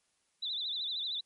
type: tone with vibrato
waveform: sine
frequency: 3729 Hz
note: A#7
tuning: in tune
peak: -33 dBFS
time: 0.42-1.21 s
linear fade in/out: 10 ms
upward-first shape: sine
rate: 13 Hz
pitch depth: 130 cents each way
effects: white hiss -75 dBFS RMS until 1.25 s + MP3 48 kbps